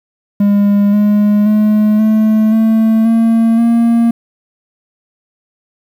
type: tone with pitch steps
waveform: triangle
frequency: 203 / 207.6 / 212.4 / 217.2 / 222.1 / 227.2 / 232.4 Hz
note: G#3 / G#3 / G#3 / A3 / A3 / A#3 / A#3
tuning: -39 / 0 / +39 / -22 / +16 / -44 / -5 cents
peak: -5 dBFS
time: 0.4-4.11 s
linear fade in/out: 5 ms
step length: 530 ms
effects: 7-bit